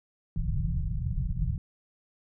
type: low-pass noise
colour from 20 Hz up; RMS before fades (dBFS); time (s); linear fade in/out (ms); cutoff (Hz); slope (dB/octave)
pink; -29; 0.36-1.58; 2; 180; 96
effects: none